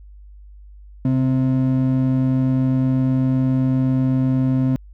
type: ring-modulated tone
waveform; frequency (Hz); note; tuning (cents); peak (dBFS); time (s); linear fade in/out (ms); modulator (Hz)
triangle; 196; G3; 0; -10; 1.05-4.76; 0; 63.9
effects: added 50 Hz sine -39 dBFS peak until 4.93 s